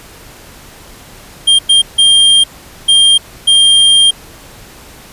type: tone bursts at uneven times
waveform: square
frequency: 3200 Hz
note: G7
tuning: 35 cents sharp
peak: -5 dBFS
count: 5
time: 1.47-1.59 / 1.69-1.82 / 1.98-2.44 / 2.88-3.18 / 3.47-4.11 s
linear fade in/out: 10 ms
effects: pink hiss -36 dBFS RMS until 5.12 s + resampled to 32000 Hz